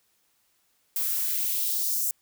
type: noise with high-pass filter sweep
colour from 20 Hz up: violet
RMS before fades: -27 dBFS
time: 0.96-2.11 s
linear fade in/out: 2 ms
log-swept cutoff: 940 to 7300 Hz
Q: 1.7
effects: white hiss -69 dBFS RMS until 2.21 s